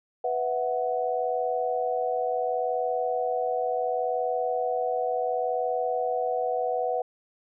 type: chord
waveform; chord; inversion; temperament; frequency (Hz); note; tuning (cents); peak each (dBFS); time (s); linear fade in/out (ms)
sine; B suspended fourth; none; equal; 493.9 / 659.3 / 740; B4 / E5 / F#5; 0 / 0 / 0; -28 / -31 / -28; 0.24-7.02; 5
effects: none